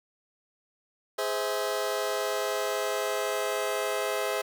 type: chord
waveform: sawtooth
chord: Ab augmented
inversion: none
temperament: just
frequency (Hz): 415.3 / 519.1 / 648.9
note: Ab4 / C5 / E5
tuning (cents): 0 / -14 / -27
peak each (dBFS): -28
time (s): 1.18-4.42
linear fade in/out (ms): 10
effects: none